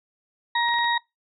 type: harmonic tone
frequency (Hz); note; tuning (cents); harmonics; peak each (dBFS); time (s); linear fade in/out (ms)
944; A#5; +22; 1 / 2 / 4; -22 / -25 / -28; 0.55-0.98; 5
type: clicks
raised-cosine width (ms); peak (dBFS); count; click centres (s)
0.3; -24; 4; 0.687 / 0.74 / 0.786 / 0.844
effects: noise-tail reverb RT60 0.2 s tail -24 dB re dry